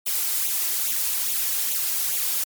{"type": "noise with flanger", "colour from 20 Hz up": "blue", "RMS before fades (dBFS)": -24, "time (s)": [0.06, 2.44], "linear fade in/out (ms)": 5, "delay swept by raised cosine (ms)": [0.29, 3.09], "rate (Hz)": 2.4, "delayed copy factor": 0.65, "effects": ["MP3 96 kbps"]}